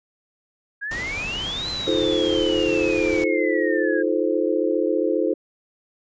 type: exponential two-way sweep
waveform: sine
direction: up then down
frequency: 1613 to 4090 to 1613 Hz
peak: -26 dBFS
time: 0.81-4.03 s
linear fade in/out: 20 ms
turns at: 1.69 s
type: noise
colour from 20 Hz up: pink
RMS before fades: -33 dBFS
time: 0.91-3.24 s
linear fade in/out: 2 ms
type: chord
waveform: sine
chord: F dominant seventh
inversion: third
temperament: just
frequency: 314.3 / 349.2 / 436.5 / 523.8 Hz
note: Eb4 / F4 / A4 / C5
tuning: +18 / 0 / -14 / +2 cents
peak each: -24 dBFS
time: 1.87-5.34 s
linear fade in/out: 10 ms
effects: resampled to 16000 Hz